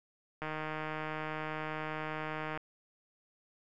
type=click train; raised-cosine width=0.5 ms; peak=-23 dBFS; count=335; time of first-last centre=0.42-2.575 s; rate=155 Hz; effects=none